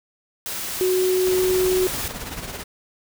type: noise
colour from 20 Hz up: white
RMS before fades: -29 dBFS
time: 0.46-2.08 s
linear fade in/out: 0 ms
type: tone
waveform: sine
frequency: 369.6 Hz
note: F#4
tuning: 2 cents flat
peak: -17 dBFS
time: 0.81-1.87 s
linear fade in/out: 0 ms
type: noise with tremolo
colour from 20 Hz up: pink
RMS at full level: -30 dBFS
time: 1.26-2.64 s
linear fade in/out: 10 ms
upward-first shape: triangle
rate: 18 Hz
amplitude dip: 60%
effects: none